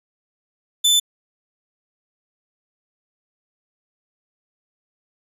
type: tone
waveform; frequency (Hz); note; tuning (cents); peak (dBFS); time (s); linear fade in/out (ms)
sawtooth; 3520; A7; 0; -10; 0.84-1; 10
effects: resampled to 32000 Hz